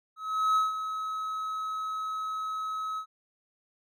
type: tone with ADSR envelope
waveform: triangle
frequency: 1283 Hz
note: E6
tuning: 47 cents flat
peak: -19 dBFS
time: 0.16-3.06 s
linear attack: 400 ms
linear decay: 160 ms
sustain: -10 dB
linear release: 81 ms
effects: none